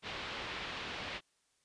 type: low-pass noise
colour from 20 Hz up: white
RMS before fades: -42 dBFS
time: 0.02-1.21 s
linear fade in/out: 50 ms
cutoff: 3600 Hz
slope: 24 dB/octave
effects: white hiss -75 dBFS RMS until 1.64 s + resampled to 22050 Hz